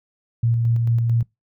sine tone with tremolo, 116.54 Hz, A#2, in tune, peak -15 dBFS, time 0.43-1.23 s, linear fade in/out 5 ms, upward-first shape square, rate 4.5 Hz, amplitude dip 25%, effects noise-tail reverb RT60 0.2 s tail -25 dB re dry

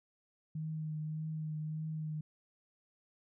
sine tone with vibrato, 155.6 Hz, D#3, in tune, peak -36 dBFS, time 0.55-2.21 s, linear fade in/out 5 ms, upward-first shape triangle, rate 1.7 Hz, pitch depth 24 cents each way, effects none

